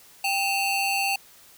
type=ring-modulated tone; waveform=30% pulse; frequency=1760 Hz; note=A6; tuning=in tune; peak=-17 dBFS; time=0.24-1.16 s; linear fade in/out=5 ms; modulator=972 Hz; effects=white hiss -52 dBFS RMS until 1.57 s